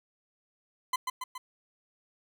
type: tone with echo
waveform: 40% pulse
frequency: 1020 Hz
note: C6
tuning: 44 cents flat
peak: -25 dBFS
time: 0.93-0.96 s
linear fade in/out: 5 ms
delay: 140 ms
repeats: 3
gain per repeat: -4 dB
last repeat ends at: 1.38 s
effects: none